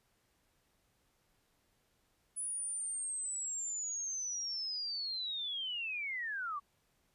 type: linear sweep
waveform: sine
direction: down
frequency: 9956 to 1108.7 Hz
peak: -36 dBFS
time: 2.36-6.6 s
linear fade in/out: 20 ms
effects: pink hiss -75 dBFS RMS until 7.14 s + resampled to 32000 Hz